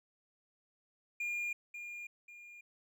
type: tone with echo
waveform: triangle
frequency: 2415 Hz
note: D7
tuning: 48 cents sharp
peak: -33 dBFS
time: 1.2-1.53 s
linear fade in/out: 5 ms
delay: 540 ms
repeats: 2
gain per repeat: -8 dB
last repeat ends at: 2.61 s
effects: none